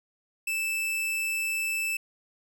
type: tone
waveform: 45% pulse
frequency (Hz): 2637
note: E7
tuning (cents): 0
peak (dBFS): -27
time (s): 0.47-1.97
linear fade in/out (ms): 5
effects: none